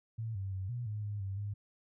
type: tone with pitch steps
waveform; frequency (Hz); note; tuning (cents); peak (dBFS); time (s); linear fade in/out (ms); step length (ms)
sine; 112.6 / 96.9 / 94.8 / 121.1 / 105.6 / 103.4 / 97.1 / 102.4; A2 / G2 / F#2 / B2 / G#2 / G#2 / G2 / G#2; +40 / -20 / +43 / -34 / +29 / -7 / -16 / -24; -35; 0.18-1.54; 10; 170
effects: none